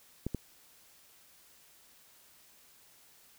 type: clicks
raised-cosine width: 3 ms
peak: -20 dBFS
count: 2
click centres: 0.266 / 0.347 s
effects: white hiss -61 dBFS RMS until 3.38 s